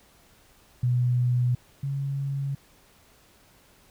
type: tone pair in turn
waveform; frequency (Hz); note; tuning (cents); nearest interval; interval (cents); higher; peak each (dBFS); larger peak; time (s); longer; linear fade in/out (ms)
sine; 123.47 / 138.59; B2 / C#3; 0 / 0; major second; 200; second; -20 / -26; first; 0.83-1.55 / 1.83-2.55; neither; 5
effects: pink hiss -58 dBFS RMS until 3.9 s